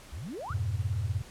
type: exponential sweep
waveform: sine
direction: up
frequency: 58.5 to 1568 Hz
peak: -36 dBFS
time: 0.12-0.54 s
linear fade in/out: 10 ms
type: chord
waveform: sine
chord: F diminished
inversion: none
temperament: equal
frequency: 87.31 / 103.83 / 123.47 Hz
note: F2 / Ab2 / Cb3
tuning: 0 / 0 / 0 cents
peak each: -32 / -31 / -35 dBFS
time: 0.5-1.22 s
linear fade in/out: 10 ms
effects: pink hiss -51 dBFS RMS until 1.3 s + low-pass 11000 Hz 12 dB/octave